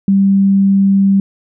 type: tone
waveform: sine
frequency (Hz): 196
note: G3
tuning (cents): 0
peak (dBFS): -7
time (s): 0.08-1.2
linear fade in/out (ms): 2
effects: none